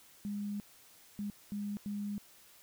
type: tone bursts at uneven times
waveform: sine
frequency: 204.6 Hz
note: G#3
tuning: 26 cents flat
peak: -35 dBFS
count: 4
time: 0.25-0.6 / 1.19-1.3 / 1.52-1.77 / 1.86-2.18 s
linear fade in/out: 0 ms
effects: white hiss -60 dBFS RMS until 2.62 s